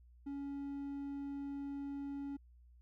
triangle tone, 280.4 Hz, C#4, 20 cents sharp, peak -38 dBFS, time 0.26-2.37 s, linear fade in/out 10 ms, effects added 60 Hz sine -59 dBFS peak until 2.81 s

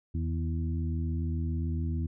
harmonic tone with a mistuned harmonic, 82.41 Hz, E2, in tune, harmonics 1 / 2 / 3 / 4, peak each -29 / -36 / -38 / -43 dBFS, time 0.14-2.07 s, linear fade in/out 10 ms, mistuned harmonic 2, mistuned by -50 cents, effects none

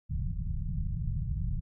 pink low-pass noise, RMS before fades -32 dBFS, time 0.09-1.61 s, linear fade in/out 20 ms, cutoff 170 Hz, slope 48 dB/octave, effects none

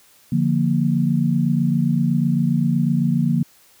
sine chord, Bb major, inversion first, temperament equal, 146.83 / 174.61 / 233.1 Hz, D3 / F3 / Bb3, 0 / 0 / 0 cents, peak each -20 dBFS, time 0.32-3.43 s, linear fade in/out 5 ms, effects white hiss -53 dBFS RMS until 3.8 s

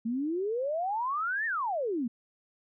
sine exponential two-way sweep, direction up then down, 220 to 1864.7 to 220 Hz, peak -28 dBFS, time 0.05-2.08 s, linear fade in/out 10 ms, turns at 1.46 s, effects none

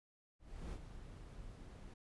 brown noise with ADSR envelope, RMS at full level -44 dBFS, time 0.39-1.94 s, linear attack 340 ms, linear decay 54 ms, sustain -8 dB, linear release 6 ms, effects resampled to 24000 Hz

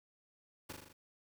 pink noise with echo, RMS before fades -45 dBFS, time 0.69-0.73 s, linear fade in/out 10 ms, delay 40 ms, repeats 5, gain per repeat -3 dB, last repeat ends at 0.93 s, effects none

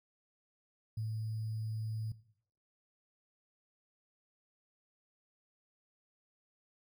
sine tone with sample-and-hold, 109.8 Hz, A2, 3 cents flat, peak -34 dBFS, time 0.97-2.12 s, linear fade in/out 5 ms, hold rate 4900 Hz, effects noise-tail reverb RT60 0.6 s tail -17 dB re dry + MP3 96 kbps

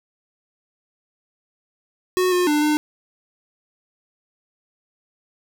square tone with pitch steps, 367.2 / 358.8 / 297.9 / 301.5 Hz, F#4 / F4 / D4 / D4, -13 / +47 / +25 / +46 cents, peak -17 dBFS, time 2.17-2.77 s, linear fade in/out 0 ms, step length 150 ms, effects none

